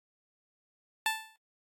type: tone with exponential decay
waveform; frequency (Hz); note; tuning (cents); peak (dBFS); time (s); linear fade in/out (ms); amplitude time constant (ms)
15% pulse; 880; A5; 0; -18; 1.06-1.36; 1; 65
effects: AAC 64 kbps